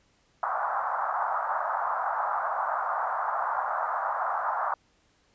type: band-pass noise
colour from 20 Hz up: pink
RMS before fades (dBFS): -29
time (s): 0.43-4.74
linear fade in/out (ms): 2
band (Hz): 690 to 1400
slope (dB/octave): 48
effects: pink hiss -66 dBFS RMS until 5.34 s + resampled to 16000 Hz